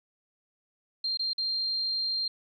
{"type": "tone with dropouts", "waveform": "sine", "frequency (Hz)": 4184, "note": "C8", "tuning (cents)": -1, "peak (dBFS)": -27, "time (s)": [1.04, 2.28], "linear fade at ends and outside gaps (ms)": 5, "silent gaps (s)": [[1.173, 1.193], [1.333, 1.38]], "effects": []}